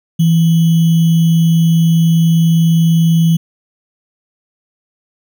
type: tone with sample-and-hold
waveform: sine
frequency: 164.81 Hz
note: E3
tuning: in tune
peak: -7 dBFS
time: 0.19-3.37 s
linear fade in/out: 10 ms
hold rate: 3150 Hz
effects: none